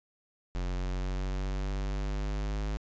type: linear sweep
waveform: square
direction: up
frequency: 44.87 to 51.91 Hz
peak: -31 dBFS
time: 0.55-2.77 s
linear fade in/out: 0 ms
effects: resampled to 16000 Hz